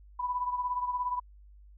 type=beating tone pair; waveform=sine; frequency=987.8 / 1004.8 Hz; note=B5 / B5; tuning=0 / +30 cents; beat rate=17 Hz; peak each=-30 / -36 dBFS; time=0.19-1.2 s; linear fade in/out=10 ms; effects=added 50 Hz sine -51 dBFS peak until 1.77 s